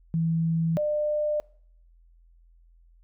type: tone pair in turn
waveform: sine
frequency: 163.9 / 599.8 Hz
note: E3 / D5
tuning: -10 / +36 cents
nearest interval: octave + minor seventh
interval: 2246 cents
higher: second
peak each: -22 / -23 dBFS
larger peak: first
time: 0.14-0.77 / 0.77-1.4 s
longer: neither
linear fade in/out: 0 ms
effects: noise-tail reverb RT60 0.6 s tail -25 dB re dry + added 42 Hz sine -54 dBFS peak until 3.03 s